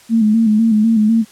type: tone with vibrato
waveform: sine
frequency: 220 Hz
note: A3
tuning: in tune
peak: -9 dBFS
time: 0.09-1.25 s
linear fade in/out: 50 ms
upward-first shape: square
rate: 4 Hz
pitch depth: 55 cents each way
effects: white hiss -45 dBFS RMS until 1.31 s + low-pass 10000 Hz 12 dB/octave